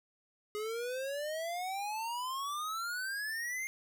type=exponential sweep; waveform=square; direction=up; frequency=415.3 to 2130 Hz; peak=-36 dBFS; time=0.55-3.67 s; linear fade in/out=0 ms; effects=none